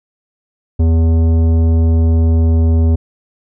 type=tone with tanh clipping; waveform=sine; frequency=81.8 Hz; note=E2; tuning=13 cents flat; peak=-10 dBFS; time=0.79-2.96 s; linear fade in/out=10 ms; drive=13 dB; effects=none